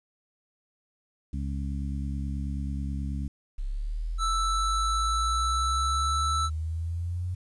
harmonic tone, 69.3 Hz, C#2, in tune, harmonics 1 / 2 / 3 / 4, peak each -30 / -36 / -37 / -41 dBFS, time 1.33-3.28 s, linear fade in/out 5 ms
sine linear sweep, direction up, 32.7 to 90.9 Hz, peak -28 dBFS, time 3.58-7.35 s, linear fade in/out 10 ms
square tone, 1321 Hz, E6, 3 cents sharp, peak -26 dBFS, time 4.18-6.5 s, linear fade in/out 50 ms
effects resampled to 22050 Hz + 10-bit

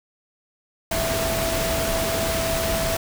sine tone in noise, 659.3 Hz, E5, in tune, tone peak -25 dBFS, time 0.91-2.97 s, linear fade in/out 5 ms, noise pink, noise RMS -25 dBFS, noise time 0.91-2.97 s, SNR -3 dB, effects none

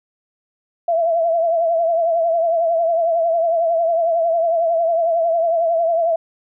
sine tone with vibrato, 668 Hz, E5, 23 cents sharp, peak -14 dBFS, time 0.88-6.16 s, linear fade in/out 5 ms, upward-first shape triangle, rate 11 Hz, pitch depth 72 cents each way, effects none

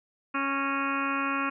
harmonic tone with a mistuned harmonic, 275.9 Hz, C#4, 8 cents flat, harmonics 1 / 2 / 3 / 4 / 5 / 6 / 7 / 8 / 9 / 10, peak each -32 / -41 / -42 / -31 / -32 / -39 / -41 / -42 / -35 / -42 dBFS, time 0.34-1.5 s, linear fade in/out 10 ms, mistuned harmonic 7, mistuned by -55 cents, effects none

